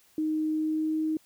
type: tone with pitch glide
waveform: sine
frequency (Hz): 311.1 to 313.6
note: D#4 to D#4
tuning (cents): 0 to +14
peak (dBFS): -25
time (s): 0.18-1.17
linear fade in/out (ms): 2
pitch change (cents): +14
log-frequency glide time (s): 0.53-0.96
effects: white hiss -62 dBFS RMS until 1.25 s